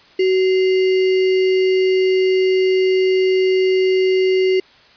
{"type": "tone with sample-and-hold", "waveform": "sine", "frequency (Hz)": 375.4, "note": "F#4", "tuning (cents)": 25, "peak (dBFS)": -12, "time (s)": [0.19, 4.6], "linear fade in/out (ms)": 5, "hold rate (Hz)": 2450, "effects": ["white hiss -48 dBFS RMS until 4.96 s", "resampled to 11025 Hz"]}